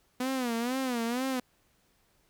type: tone with vibrato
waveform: sawtooth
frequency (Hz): 246.9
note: B3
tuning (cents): 0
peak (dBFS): -25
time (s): 0.2-1.4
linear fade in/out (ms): 5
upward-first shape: sine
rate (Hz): 2.1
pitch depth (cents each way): 130
effects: pink hiss -69 dBFS RMS until 2.29 s

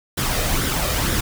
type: noise with flanger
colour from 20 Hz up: pink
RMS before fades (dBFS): -21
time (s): 0.17-1.21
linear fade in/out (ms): 10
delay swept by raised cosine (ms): 0.55 to 1.65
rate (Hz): 2.1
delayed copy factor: +0.5
effects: none

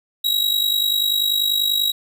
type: tone with amplitude modulation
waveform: 45% pulse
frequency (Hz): 3850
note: B7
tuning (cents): -45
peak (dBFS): -14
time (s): 0.24-1.92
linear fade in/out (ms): 10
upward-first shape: sine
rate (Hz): 50.2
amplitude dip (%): 70
effects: none

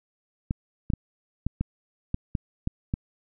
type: clicks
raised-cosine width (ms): 5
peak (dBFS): -13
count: 9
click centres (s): 0.509 / 0.902 / 0.936 / 1.466 / 1.61 / 2.144 / 2.352 / 2.674 / 2.939
effects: none

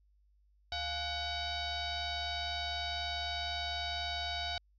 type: tone with frequency modulation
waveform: sine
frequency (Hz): 2251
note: C#7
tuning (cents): +26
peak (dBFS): -34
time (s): 0.72-4.58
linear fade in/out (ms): 2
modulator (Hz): 775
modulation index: 3.1
effects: added 50 Hz sine -65 dBFS peak until 4.78 s

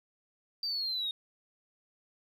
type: linear sweep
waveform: sine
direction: down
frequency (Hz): 4699 to 3700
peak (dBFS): -30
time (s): 0.63-1.11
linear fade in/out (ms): 2
effects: tanh soft clip ceiling -27 dBFS

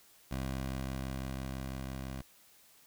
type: tone with level ramp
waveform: 15% pulse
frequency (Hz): 66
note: C2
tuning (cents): +16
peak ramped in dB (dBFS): -28 to -33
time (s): 0.31-2.22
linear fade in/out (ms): 5
effects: white hiss -62 dBFS RMS until 2.86 s

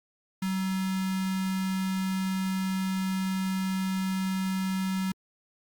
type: tone with notch filter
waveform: square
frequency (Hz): 189.5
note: F#3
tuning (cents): +42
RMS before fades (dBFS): -29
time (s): 0.42-5.12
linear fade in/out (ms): 5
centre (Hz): 560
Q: 1.4
effects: Opus 48 kbps

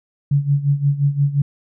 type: tone with tremolo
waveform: sine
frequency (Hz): 142.1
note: C#3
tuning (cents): +43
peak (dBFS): -11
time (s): 0.31-1.42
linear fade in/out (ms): 5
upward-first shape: sine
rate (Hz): 5.7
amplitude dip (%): 80
effects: none

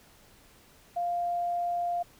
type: tone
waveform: sine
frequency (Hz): 698.5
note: F5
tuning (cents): 0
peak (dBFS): -27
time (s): 0.96-2.03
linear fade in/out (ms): 10
effects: pink hiss -58 dBFS RMS until 2.19 s

